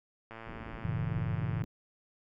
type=click train; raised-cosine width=0.5 ms; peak=-30 dBFS; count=149; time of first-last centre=0.31-1.62 s; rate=113 Hz
type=low-pass noise; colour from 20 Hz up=pink; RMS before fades=-45 dBFS; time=0.46-1.65 s; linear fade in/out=10 ms; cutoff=400 Hz; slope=24 dB/octave
type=chord; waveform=sine; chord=G diminished seventh; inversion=none; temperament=equal; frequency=98 / 116.54 / 138.59 / 164.81 Hz; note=G2 / Bb2 / Db3 / Fb3; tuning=0 / 0 / 0 / 0 cents; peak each=-36 dBFS; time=0.85-1.64 s; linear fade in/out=0 ms
effects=none